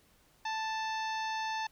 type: harmonic tone with a mistuned harmonic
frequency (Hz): 880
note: A5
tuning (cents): 0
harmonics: 1 / 2 / 3 / 4 / 5 / 6 / 7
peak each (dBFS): -34 / -40 / -44 / -46 / -48 / -50 / -51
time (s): 0.45-1.67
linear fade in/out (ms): 5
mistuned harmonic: 4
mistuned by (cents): +26
effects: pink hiss -66 dBFS RMS until 1.71 s